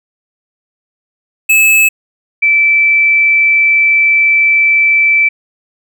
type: tone pair in turn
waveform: square / sine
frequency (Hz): 2600 / 2323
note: E7 / D7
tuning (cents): -24 / -20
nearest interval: major second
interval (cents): 196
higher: first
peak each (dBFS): -6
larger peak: neither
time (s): 1.49-1.89 / 2.42-5.29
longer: second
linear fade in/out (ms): 10
effects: none